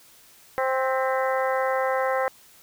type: harmonic tone with a mistuned harmonic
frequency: 262.6 Hz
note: C4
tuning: 6 cents sharp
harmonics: 2 / 3 / 4 / 5 / 6 / 7 / 8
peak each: -24 / -28 / -30 / -32 / -34 / -35 / -36 dBFS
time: 0.58-2.28 s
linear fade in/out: 0 ms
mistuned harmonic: 8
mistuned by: -80 cents
effects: white hiss -53 dBFS RMS until 2.62 s